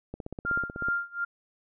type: click train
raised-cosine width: 2 ms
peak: -23 dBFS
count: 13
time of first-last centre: 0.14-0.885 s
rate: 16.1 Hz
type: tone with tremolo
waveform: sine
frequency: 1396.9 Hz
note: F6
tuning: in tune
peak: -24 dBFS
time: 0.45-1.25 s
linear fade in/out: 10 ms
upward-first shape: sine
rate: 2.7 Hz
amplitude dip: 95%
effects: none